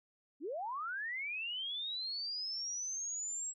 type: linear sweep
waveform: sine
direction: up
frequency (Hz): 249.9 to 7700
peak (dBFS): -37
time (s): 0.4-3.54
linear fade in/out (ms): 50
effects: none